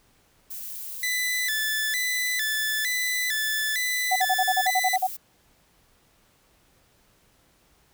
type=noise; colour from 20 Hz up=violet; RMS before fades=-36 dBFS; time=0.5-5.17 s; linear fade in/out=10 ms
type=tone with vibrato; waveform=sawtooth; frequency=1864.7 Hz; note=A#6; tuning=in tune; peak=-21 dBFS; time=1.03-4.96 s; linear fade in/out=2 ms; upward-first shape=square; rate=1.1 Hz; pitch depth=120 cents each way
type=tone bursts; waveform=sine; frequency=747 Hz; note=F#5; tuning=16 cents sharp; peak=-19 dBFS; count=11; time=4.11-5.071 s; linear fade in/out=10 ms; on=51 ms; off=40 ms
effects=pink hiss -62 dBFS RMS until 7.93 s